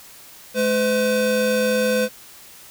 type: tone pair together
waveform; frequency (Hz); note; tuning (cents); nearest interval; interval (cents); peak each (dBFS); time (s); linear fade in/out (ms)
square; 213.3 / 507.3; G#3 / B4; +46 / +46; octave + minor third; 1500; -24 / -19; 0.54-2.09; 50
effects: white hiss -44 dBFS RMS until 2.7 s